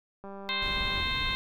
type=click train; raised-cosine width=1 ms; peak=-30 dBFS; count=152; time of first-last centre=0.24-1.006 s; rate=197 Hz
type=harmonic tone; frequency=523.3 Hz; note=C5; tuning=in tune; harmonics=2 / 3 / 4 / 5 / 6 / 7 / 8; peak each=-36 / -39 / -34 / -37 / -40 / -33 / -39 dBFS; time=0.49-1.35 s; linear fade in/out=0 ms
type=noise; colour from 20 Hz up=brown; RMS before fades=-36 dBFS; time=0.62-1.35 s; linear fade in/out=2 ms
effects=none